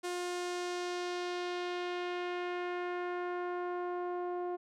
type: tone with low-pass filter sweep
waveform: sawtooth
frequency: 355.5 Hz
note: F4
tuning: 31 cents sharp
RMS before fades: -37 dBFS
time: 0.03-4.57 s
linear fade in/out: 20 ms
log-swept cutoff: 9400 to 780 Hz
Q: 1.2
effects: none